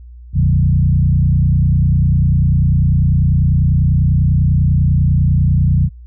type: tone with frequency modulation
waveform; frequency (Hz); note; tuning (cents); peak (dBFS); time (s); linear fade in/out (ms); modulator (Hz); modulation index
sine; 110; A2; 0; -9; 0.33-5.9; 50; 30.1; 1.8
effects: added 60 Hz sine -33 dBFS peak until 6.06 s